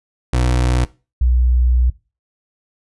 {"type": "tone pair in turn", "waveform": ["30% pulse", "sine"], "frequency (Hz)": [61.74, 61.49], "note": ["B1", "B1"], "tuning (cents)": [0, -7], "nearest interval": "unison", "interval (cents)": 7, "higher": "first", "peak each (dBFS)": -11, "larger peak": "neither", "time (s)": [[0.33, 0.85], [1.21, 1.9]], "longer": "second", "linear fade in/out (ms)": 5, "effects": ["noise-tail reverb RT60 0.3 s tail -19 dB re dry", "resampled to 24000 Hz"]}